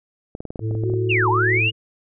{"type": "clicks", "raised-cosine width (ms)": 2, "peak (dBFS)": -18, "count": 11, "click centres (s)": [0.351, 0.405, 0.453, 0.505, 0.558, 0.594, 0.711, 0.751, 0.837, 0.899, 0.938]}
{"type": "harmonic tone", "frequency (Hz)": 110, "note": "A2", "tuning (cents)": 0, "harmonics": [1, 3, 4], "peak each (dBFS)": [-21, -31, -33], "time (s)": [0.6, 1.72], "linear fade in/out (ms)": 50}
{"type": "tone", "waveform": "sine", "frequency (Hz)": 368.1, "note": "F#4", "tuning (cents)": -9, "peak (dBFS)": -22, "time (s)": [0.82, 1.62], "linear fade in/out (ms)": 50}
{"type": "linear two-way sweep", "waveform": "sine", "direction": "down then up", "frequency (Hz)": [2919, 821, 2919], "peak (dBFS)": -17, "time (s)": [1.09, 1.71], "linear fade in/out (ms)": 20, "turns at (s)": 1.29}
{"effects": []}